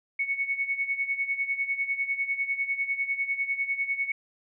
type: tone with tremolo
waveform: sine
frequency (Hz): 2217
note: C#7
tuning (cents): 0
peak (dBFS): -23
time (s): 0.19-4.12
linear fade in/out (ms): 5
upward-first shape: sine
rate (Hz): 10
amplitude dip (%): 75
effects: none